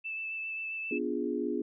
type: tone with vibrato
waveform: sine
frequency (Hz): 2637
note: E7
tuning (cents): 0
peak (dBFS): -34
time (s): 0.04-0.99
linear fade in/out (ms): 20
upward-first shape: sine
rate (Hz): 7.5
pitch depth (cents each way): 12
type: chord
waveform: sine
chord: B diminished seventh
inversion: none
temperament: equal with one note detuned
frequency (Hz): 246.9 / 292 / 349.2 / 415.3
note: B3 / D4 / F4 / Ab4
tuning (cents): 0 / -10 / 0 / 0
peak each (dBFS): -35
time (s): 0.91-1.62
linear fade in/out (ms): 5
effects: none